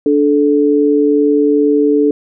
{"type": "tone pair together", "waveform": "sine", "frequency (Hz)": [292.3, 434.7], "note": ["D4", "A4"], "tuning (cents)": [-8, -21], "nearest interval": "perfect fifth", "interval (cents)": 687, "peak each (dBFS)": -11, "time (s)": [0.06, 2.11], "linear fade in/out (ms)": 2, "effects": []}